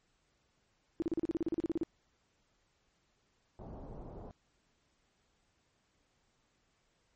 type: tone bursts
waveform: sine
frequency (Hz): 329.6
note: E4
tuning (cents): 0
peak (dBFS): -29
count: 15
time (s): 1-1.833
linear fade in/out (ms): 0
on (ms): 21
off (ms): 37
type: low-pass noise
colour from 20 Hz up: pink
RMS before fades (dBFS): -47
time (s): 3.59-4.31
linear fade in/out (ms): 0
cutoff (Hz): 830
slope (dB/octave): 24
effects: pink hiss -75 dBFS RMS until 7.15 s + MP3 32 kbps